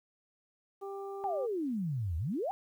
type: harmonic tone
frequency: 394.7 Hz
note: G4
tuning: 12 cents sharp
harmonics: 1 / 2 / 3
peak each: -39 / -45 / -49 dBFS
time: 0.81-1.47 s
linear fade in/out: 20 ms
type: exponential two-way sweep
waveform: sine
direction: down then up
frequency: 830.6 to 75.5 to 830.6 Hz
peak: -31 dBFS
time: 1.24-2.51 s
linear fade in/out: 0 ms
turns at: 2.17 s
effects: 11-bit